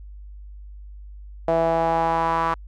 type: tone with band-pass filter sweep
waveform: sawtooth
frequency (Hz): 164.81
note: E3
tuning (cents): 0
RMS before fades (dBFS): -21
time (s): 1.48-2.54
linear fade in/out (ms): 2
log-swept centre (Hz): 640 to 1100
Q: 4.1
effects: added 50 Hz sine -37 dBFS peak until 2.67 s